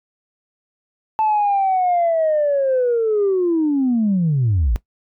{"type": "linear sweep", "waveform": "sine", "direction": "down", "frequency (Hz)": [880, 47.06], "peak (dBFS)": -13, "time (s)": [1.19, 4.76], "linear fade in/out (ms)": 0, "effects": ["noise-tail reverb RT60 0.1 s tail -19 dB re dry", "tanh soft clip ceiling -11 dBFS"]}